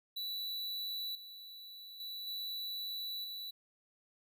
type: tone with level steps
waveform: square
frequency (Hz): 3951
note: B7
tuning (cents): 0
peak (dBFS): -38 / -49 / -42 / -39 / -42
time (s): 0.16-3.51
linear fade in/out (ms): 10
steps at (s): 1.15 / 2 / 2.27 / 3.24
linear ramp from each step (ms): 2
effects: none